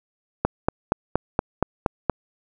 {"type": "click train", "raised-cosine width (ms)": 1, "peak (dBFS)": -4, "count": 8, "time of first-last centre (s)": [0.45, 2.097], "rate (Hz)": 4.25, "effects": []}